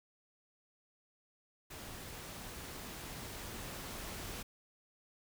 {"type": "noise with level ramp", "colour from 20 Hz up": "pink", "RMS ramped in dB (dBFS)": [-48, -44], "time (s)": [1.7, 4.43], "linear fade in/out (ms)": 10, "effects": []}